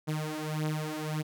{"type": "beating tone pair", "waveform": "sawtooth", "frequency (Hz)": [153.3, 155], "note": ["D#3", "D#3"], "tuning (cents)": [-25, -6], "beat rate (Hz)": 1.7, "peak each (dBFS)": -30, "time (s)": [0.07, 1.23], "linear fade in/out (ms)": 20, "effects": []}